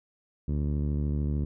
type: tone with low-pass filter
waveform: 10% pulse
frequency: 73.42 Hz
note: D2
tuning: in tune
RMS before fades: -28 dBFS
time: 0.48-1.45 s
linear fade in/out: 5 ms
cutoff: 180 Hz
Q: 0.55
effects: none